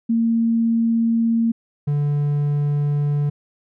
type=tone pair in turn; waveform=sine / triangle; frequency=229.2 / 145.56 Hz; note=A#3 / D3; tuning=-29 / -15 cents; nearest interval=minor sixth; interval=786 cents; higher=first; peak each=-15 dBFS; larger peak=neither; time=0.09-1.52 / 1.87-3.3 s; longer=neither; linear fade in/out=10 ms; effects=none